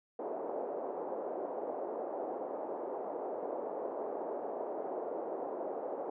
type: band-pass noise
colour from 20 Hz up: pink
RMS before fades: -39 dBFS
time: 0.19-6.1 s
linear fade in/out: 5 ms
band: 390 to 740 Hz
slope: 24 dB/octave
effects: none